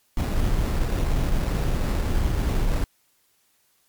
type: noise with sample-and-hold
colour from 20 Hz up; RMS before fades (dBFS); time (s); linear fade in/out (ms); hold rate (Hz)
brown; -22; 0.17-2.84; 2; 3150
effects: white hiss -65 dBFS RMS until 3.88 s + MP3 96 kbps